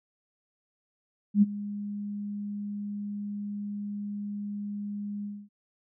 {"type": "tone with ADSR envelope", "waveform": "sine", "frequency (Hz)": 204.9, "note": "G#3", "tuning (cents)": -23, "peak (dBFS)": -14, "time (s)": [1.34, 5.49], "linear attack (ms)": 81, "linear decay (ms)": 27, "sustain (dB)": -18, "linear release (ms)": 250, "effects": []}